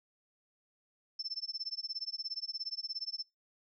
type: tone with tremolo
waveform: sine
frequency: 5310 Hz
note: E8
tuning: 12 cents sharp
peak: -33 dBFS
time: 1.19-3.23 s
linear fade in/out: 5 ms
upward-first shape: sine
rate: 17 Hz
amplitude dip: 100%
effects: noise-tail reverb RT60 0.2 s tail -24 dB re dry